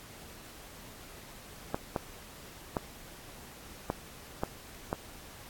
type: clicks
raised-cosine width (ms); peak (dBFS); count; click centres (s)
1; -15; 6; 1.745 / 1.962 / 2.768 / 3.901 / 4.435 / 4.929
effects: pink hiss -50 dBFS RMS until 5.49 s + AAC 64 kbps